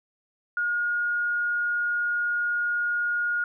sine tone, 1432 Hz, F6, 43 cents sharp, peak -23 dBFS, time 0.57-3.44 s, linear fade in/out 2 ms, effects none

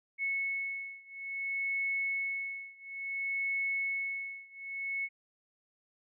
sine beating tone pair, 2200 / 2200.58 Hz, C#7 / C#7, -14 / -13 cents, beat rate 0.58 Hz, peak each -35 / -36 dBFS, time 0.18-5.09 s, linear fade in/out 50 ms, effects none

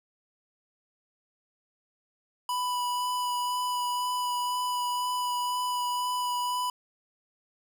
square tone with vibrato, 987.8 Hz, B5, in tune, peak -28 dBFS, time 2.49-6.7 s, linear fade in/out 2 ms, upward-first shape sine, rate 2 Hz, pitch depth 11 cents each way, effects none

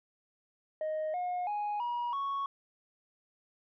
sine tone with pitch steps, 622.3 / 719 / 830.7 / 959.7 / 1108.8 Hz, D#5 / F#5 / G#5 / B5 / C#6, 0 / -50 / 0 / -50 / 0 cents, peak -29 dBFS, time 0.81-2.46 s, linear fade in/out 2 ms, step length 330 ms, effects tanh soft clip ceiling -30 dBFS

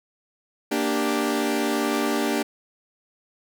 sawtooth chord, G minor, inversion first, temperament equal, 233.1 / 293.7 / 392 Hz, Bb3 / D4 / G4, 0 / 0 / 0 cents, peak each -23 / -21 / -23 dBFS, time 0.71-2.43 s, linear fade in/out 10 ms, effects none

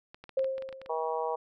clicks, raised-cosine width 0.3 ms, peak -30 dBFS, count 11, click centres 0.145 / 0.24 / 0.293 / 0.393 / 0.444 / 0.581 / 0.623 / 0.69 / 0.727 / 0.816 / 0.861 s
sine tone with exponential decay, 531 Hz, C5, 25 cents sharp, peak -23 dBFS, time 0.37-1.16 s, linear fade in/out 5 ms, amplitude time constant 170 ms
harmonic tone, 160 Hz, D#3, 49 cents sharp, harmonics 3 / 4 / 5 / 6 / 7, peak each -33 / -36 / -36 / -35 / -41 dBFS, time 0.89-1.36 s, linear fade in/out 10 ms
effects none

